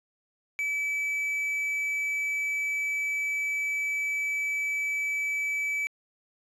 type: tone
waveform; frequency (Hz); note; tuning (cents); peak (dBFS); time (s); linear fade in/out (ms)
triangle; 2300; D7; -37; -25; 0.59-5.87; 0
effects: resampled to 32000 Hz + 10-bit